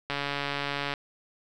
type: click train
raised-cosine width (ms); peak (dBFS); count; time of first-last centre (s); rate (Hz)
0.3; -14; 120; 0.1-0.938; 142
effects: none